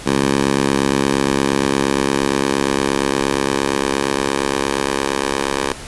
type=tone with high-pass filter sweep; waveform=10% pulse; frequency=68.6 Hz; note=C#2; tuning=17 cents flat; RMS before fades=-18 dBFS; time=0.06-5.73 s; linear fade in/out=5 ms; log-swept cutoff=210 to 470 Hz; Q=0.85; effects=pink hiss -33 dBFS RMS until 5.87 s + resampled to 24000 Hz